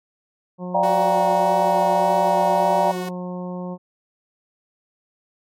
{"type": "harmonic tone", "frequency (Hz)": 180, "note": "F#3", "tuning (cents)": -47, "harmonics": [1, 2, 3, 4, 5, 6], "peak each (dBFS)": [-28, -36, -34, -42, -39, -43], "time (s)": [0.58, 3.78], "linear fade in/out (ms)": 50}
{"type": "chord", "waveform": "sine", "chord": "G minor seventh", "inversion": "second", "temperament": "just", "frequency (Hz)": [588, 705.6, 784, 940.8], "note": ["D5", "F5", "G5", "Bb5"], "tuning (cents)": [2, 18, 0, 16], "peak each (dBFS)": [-20, -22, -23, -20], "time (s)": [0.74, 2.92], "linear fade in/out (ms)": 10}
{"type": "tone with vibrato", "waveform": "sawtooth", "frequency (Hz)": 370, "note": "F#4", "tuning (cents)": 0, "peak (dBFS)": -24, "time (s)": [0.83, 3.09], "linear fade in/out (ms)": 5, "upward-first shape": "sine", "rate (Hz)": 1.7, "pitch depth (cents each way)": 14}
{"effects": ["MP3 64 kbps"]}